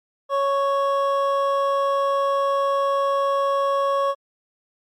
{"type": "tone pair together", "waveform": "triangle", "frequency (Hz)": [554.4, 1108.8], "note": ["C#5", "C#6"], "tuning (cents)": [0, 0], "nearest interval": "octave", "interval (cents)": 1200, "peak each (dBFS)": [-19, -20], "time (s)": [0.29, 4.15], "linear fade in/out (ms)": 50, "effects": ["Opus 48 kbps"]}